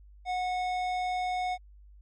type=tone with tanh clipping; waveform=sine; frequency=731 Hz; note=F#5; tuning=21 cents flat; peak=-30 dBFS; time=0.25-1.58 s; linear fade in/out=50 ms; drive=14 dB; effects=added 50 Hz sine -50 dBFS peak until 2.01 s + MP3 48 kbps